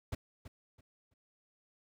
brown noise with echo, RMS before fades -37 dBFS, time 0.12-0.15 s, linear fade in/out 5 ms, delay 330 ms, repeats 3, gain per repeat -12 dB, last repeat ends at 1.14 s, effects none

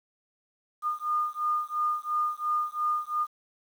sine beating tone pair, 1216 / 1218.9 Hz, D#6 / D#6, -40 / -36 cents, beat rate 2.9 Hz, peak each -29 dBFS, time 0.82-3.27 s, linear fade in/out 50 ms, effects 9-bit

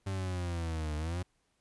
40% pulse linear two-way sweep, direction down then up, 98 to 74.9 to 92.2 Hz, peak -32 dBFS, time 0.06-1.23 s, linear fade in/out 10 ms, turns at 0.96 s, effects pink hiss -75 dBFS RMS until 1.6 s + resampled to 24000 Hz

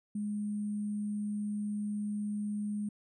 sine tone with sample-and-hold, 208.1 Hz, G#3, 4 cents sharp, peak -32 dBFS, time 0.15-2.89 s, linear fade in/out 5 ms, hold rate 8820 Hz, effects resampled to 32000 Hz

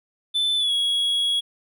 triangle tone with pitch glide, 3520 to 3330 Hz, A7 to G#7, 0 to +4 cents, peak -18 dBFS, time 0.34-1.41 s, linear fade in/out 20 ms, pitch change -96 cents, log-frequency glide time 0.57-0.72 s, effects none

